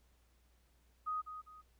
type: tone with echo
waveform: sine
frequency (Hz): 1249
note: D#6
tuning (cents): +6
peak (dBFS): -35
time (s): 1.06-1.22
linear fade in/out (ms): 20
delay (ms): 200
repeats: 2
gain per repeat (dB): -9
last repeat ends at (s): 1.62
effects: added 60 Hz sine -68 dBFS peak until 1.79 s + pink hiss -75 dBFS RMS until 1.79 s